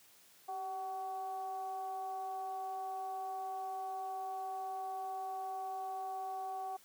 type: tone with frequency modulation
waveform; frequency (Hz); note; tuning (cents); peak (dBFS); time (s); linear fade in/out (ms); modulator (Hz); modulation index
sine; 759; F#5; +44; -38; 0.48-6.77; 10; 370; 0.48
effects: white hiss -63 dBFS RMS until 6.84 s + high-pass 100 Hz 12 dB/octave